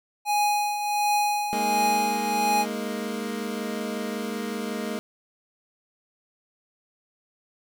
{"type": "tone with tremolo", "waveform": "square", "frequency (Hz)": 830, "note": "G#5", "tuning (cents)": -1, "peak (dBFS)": -20, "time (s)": [0.25, 2.66], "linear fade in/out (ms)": 50, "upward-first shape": "triangle", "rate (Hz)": 1.4, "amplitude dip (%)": 60}
{"type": "chord", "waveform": "25% pulse", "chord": "Ab suspended second", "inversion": "none", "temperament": "equal", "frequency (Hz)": [207.7, 233.1, 311.1], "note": ["Ab3", "Bb3", "Eb4"], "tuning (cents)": [0, 0, 0], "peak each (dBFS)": [-28, -28, -34], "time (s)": [1.53, 4.99], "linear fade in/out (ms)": 0}
{"effects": []}